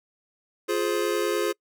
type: chord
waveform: square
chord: F minor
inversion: none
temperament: just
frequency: 349.2 / 419.1 / 523.8 Hz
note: F4 / Ab4 / C5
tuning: 0 / +16 / +2 cents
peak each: -28 / -27 / -31 dBFS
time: 0.68-1.53 s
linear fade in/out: 20 ms
effects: noise-tail reverb RT60 0.1 s tail -26 dB re dry